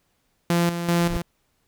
sawtooth tone with tremolo, 171.6 Hz, F3, 30 cents flat, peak -14 dBFS, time 0.5-1.22 s, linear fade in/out 2 ms, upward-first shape square, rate 2.6 Hz, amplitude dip 60%
brown noise with exponential growth, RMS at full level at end -24 dBFS, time 0.9-1.17 s, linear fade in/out 0 ms, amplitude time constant 58 ms
effects pink hiss -69 dBFS RMS until 1.67 s

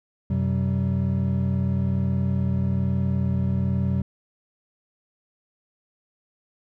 triangle tone cluster, 90.9 / 129.6 / 190.7 Hz, F#2 / C3 / G3, -30 / -16 / -47 cents, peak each -23 dBFS, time 0.3-4.02 s, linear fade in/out 5 ms, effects none

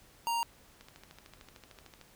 square tone, 932.3 Hz, A#5, in tune, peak -30 dBFS, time 0.27-0.43 s, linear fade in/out 0 ms
click train, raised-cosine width 0.2 ms, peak -33 dBFS, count 17, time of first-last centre 0.81-2.013 s, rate 13.3 Hz
effects pink hiss -60 dBFS RMS until 2.15 s

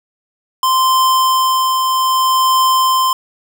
square tone with tremolo, 1040 Hz, C6, 11 cents flat, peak -10 dBFS, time 0.63-3.13 s, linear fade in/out 2 ms, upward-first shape triangle, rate 0.63 Hz, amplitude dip 35%, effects none

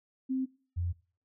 sine tone pair in turn, 261.6 / 87.3 Hz, C4 / F2, 0 / 0 cents, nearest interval octave + perfect fifth, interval 1900 cents, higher first, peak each -28 / -29 dBFS, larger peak first, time 0.29-0.46 / 0.76-0.93 s, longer neither, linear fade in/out 20 ms, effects noise-tail reverb RT60 0.4 s tail -20 dB re dry

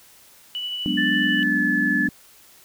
sine tone with tremolo, 2960 Hz, F#7, in tune, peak -25 dBFS, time 0.55-1.43 s, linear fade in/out 0 ms, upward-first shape sine, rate 12 Hz, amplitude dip 25%
sine chord, G# half-diminished seventh, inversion third, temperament equal, 185 / 207.7 / 246.9 / 293.7 Hz, F#3 / G#3 / B3 / D4, 0 / 0 / 0 / 0 cents, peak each -29 / -27 / -26 / -25 dBFS, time 0.86-2.09 s, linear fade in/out 0 ms
sine tone with pitch glide, 1760 to 1725.8 Hz, A6 to A6, 0 to -34 cents, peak -20 dBFS, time 0.97-2.08 s, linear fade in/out 10 ms, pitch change -34 cents, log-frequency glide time 1.21-1.59 s
effects white hiss -51 dBFS RMS until 2.64 s

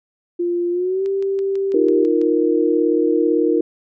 sine tone with pitch glide, 348.4 to 391.1 Hz, F4 to G4, -4 to -4 cents, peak -17 dBFS, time 0.39-2.05 s, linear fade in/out 10 ms, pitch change +200 cents, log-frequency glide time 0.71-1.06 s
click train, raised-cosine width 0.2 ms, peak -24 dBFS, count 8, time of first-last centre 1.06-2.215 s, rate 6.06 Hz
sine chord, Eb suspended second, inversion none, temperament equal, 311.1 / 349.2 / 466.2 Hz, Eb4 / F4 / Bb4, 0 / 0 / 0 cents, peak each -18 dBFS, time 1.74-3.61 s, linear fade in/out 5 ms
effects none

